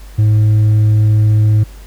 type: tone with hard clipping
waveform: triangle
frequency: 107.1 Hz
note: A2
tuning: 46 cents flat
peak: -6 dBFS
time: 0.18-1.64 s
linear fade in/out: 10 ms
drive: 1 dB
effects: added 49 Hz sine -31 dBFS peak until 1.86 s + pink hiss -43 dBFS RMS until 1.86 s